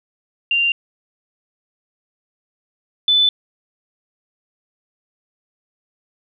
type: tone pair in turn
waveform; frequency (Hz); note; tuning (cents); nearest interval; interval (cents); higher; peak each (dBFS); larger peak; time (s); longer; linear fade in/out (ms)
sine; 2781 / 3502; F7 / A7; -8 / -9; major third; 399; second; -14 / -11; second; 0.51-0.72 / 3.08-3.29; neither; 2
effects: none